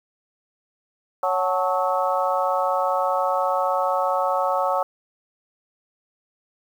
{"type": "harmonic tone with a mistuned harmonic", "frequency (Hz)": 185, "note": "F#3", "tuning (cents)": 0, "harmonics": [3, 4, 5, 6, 7], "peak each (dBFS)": [-24, -25, -26, -27, -27], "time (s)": [1.23, 4.83], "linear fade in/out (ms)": 2, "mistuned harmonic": 5, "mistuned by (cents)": -75, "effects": ["8-bit"]}